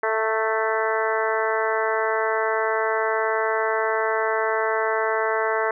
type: harmonic tone with a mistuned harmonic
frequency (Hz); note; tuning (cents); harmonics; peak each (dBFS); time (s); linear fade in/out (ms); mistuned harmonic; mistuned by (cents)
220.4; A3; +3; 2 / 3 / 4 / 5 / 6 / 7 / 8 / 9; -25 / -27 / -28 / -29 / -30 / -30 / -31 / -32; 0.03-5.71; 2; 4; +17
effects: none